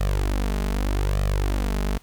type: tone with flanger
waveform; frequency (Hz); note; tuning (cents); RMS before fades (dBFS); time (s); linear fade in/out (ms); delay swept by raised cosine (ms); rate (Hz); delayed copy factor
sawtooth; 49; G1; 0; -23; 0-1.98; 10; 1.6 to 4.8; 0.82; +0.8
effects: pink hiss -55 dBFS RMS until 2.02 s